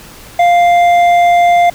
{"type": "tone with hard clipping", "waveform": "sine", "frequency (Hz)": 698.5, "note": "F5", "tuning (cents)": 0, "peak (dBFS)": -7, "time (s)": [0.39, 1.7], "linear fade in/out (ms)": 5, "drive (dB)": 7, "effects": ["pink hiss -35 dBFS RMS until 1.74 s"]}